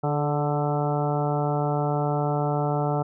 harmonic tone with a mistuned harmonic, 147.1 Hz, D3, 3 cents sharp, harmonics 1 / 2 / 3 / 4 / 5 / 6 / 7 / 8 / 9, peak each -25 / -32 / -30 / -31 / -29 / -33 / -41 / -41 / -36 dBFS, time 0.03-3.03 s, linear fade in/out 10 ms, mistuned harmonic 3, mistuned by -25 cents, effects none

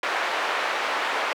pink band-pass noise, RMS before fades -26 dBFS, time 0.03-1.33 s, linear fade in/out 2 ms, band 700 to 2400 Hz, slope 12 dB/octave, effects high-pass 300 Hz 12 dB/octave

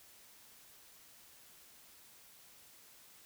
silence, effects white hiss -60 dBFS RMS until 3.25 s

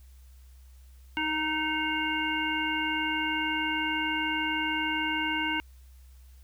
harmonic tone with a mistuned harmonic, 311.1 Hz, D#4, in tune, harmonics 1 / 3 / 5 / 7 / 9, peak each -33 / -33 / -33 / -33 / -33 dBFS, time 1.17-5.6 s, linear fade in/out 0 ms, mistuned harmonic 5, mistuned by -25 cents, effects added 64 Hz sine -49 dBFS peak until 6.43 s + white hiss -65 dBFS RMS until 6.43 s

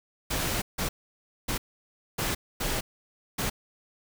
pink noise bursts at uneven times, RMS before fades -29 dBFS, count 6, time 0.3-0.62 / 0.78-0.89 / 1.48-1.58 / 2.18-2.35 / 2.6-2.81 / 3.38-3.5 s, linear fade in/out 10 ms, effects none

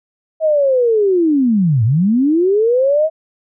sine linear two-way sweep, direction down then up, 646 to 103.83 to 646 Hz, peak -10 dBFS, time 0.4-3.1 s, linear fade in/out 50 ms, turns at 1.84 s, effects none

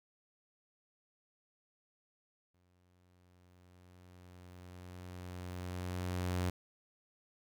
sawtooth tone with exponential growth, 90.1 Hz, F#2, 45 cents flat, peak -28 dBFS, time 2.54-6.5 s, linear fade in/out 5 ms, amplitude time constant 860 ms, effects none

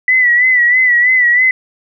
sine tone with vibrato, 1975.5 Hz, B6, in tune, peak -7 dBFS, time 0.08-1.51 s, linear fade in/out 2 ms, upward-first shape sine, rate 3.1 Hz, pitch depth 62 cents each way, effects none

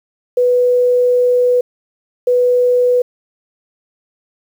sine tone pair in turn, 493.9 / 493.9 Hz, B4 / B4, 0 / 0 cents, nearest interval unison, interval 0 cents, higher neither, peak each -9 dBFS, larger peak neither, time 0.37-1.61 / 2.27-3.02 s, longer first, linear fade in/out 5 ms, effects 7-bit

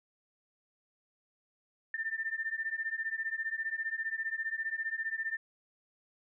sine beating tone pair, 1786 / 1801 Hz, A6 / A6, +25 / +40 cents, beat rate 15 Hz, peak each -36 / -36 dBFS, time 1.94-5.37 s, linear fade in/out 2 ms, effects none

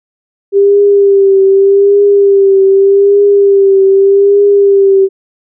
sine tone with vibrato, 396.1 Hz, G4, 18 cents sharp, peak -3 dBFS, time 0.52-5.09 s, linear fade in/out 50 ms, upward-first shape triangle, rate 0.83 Hz, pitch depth 45 cents each way, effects none

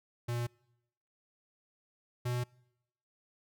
square tone pair in turn, 119.6 / 122.82 Hz, A#2 / B2, +45 / -9 cents, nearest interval unison, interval 46 cents, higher second, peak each -33 / -32 dBFS, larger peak second, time 0.28-0.47 / 2.25-2.44 s, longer neither, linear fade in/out 10 ms, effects noise-tail reverb RT60 0.9 s tail -26 dB re dry

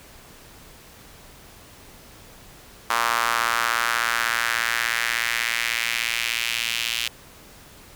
sawtooth tone with high-pass filter sweep, 116.54 Hz, A#2, in tune, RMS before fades -24 dBFS, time 2.9-7.08 s, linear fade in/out 5 ms, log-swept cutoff 1100 to 2900 Hz, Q 2.4, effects pink hiss -47 dBFS RMS until 7.95 s

